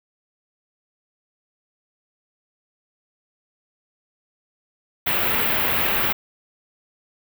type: band-stop noise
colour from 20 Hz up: white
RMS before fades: -21 dBFS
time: 5.06-6.13 s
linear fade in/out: 10 ms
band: 3000 to 16000 Hz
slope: 24 dB/octave
effects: none